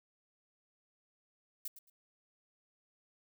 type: noise with echo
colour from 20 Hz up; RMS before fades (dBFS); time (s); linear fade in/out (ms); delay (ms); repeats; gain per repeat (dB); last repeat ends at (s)
violet; -40; 1.65-1.68; 5; 110; 2; -13; 1.9
effects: none